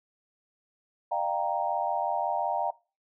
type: chord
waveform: sine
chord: G minor seventh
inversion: second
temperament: equal with one note detuned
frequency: 602.8 / 698.5 / 784 / 932.3 Hz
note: D5 / F5 / G5 / Bb5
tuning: +45 / 0 / 0 / 0 cents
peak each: -34 / -31 / -31 / -31 dBFS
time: 1.11-2.71 s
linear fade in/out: 10 ms
effects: noise-tail reverb RT60 0.3 s tail -20 dB re dry